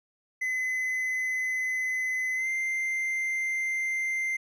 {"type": "tone with pitch glide", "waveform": "triangle", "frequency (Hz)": [2029, 2088], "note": ["B6", "C7"], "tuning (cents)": [46, -4], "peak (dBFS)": -25, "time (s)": [0.41, 4.37], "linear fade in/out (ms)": 10, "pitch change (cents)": 50, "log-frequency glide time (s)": [2.35, 2.48], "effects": []}